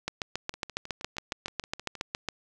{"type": "two click trains", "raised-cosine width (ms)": 0.2, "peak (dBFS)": [-24, -13], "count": [10, 17], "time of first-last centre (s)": [[0.54, 1.953], [0.08, 2.287]], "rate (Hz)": [6.37, 7.25], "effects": []}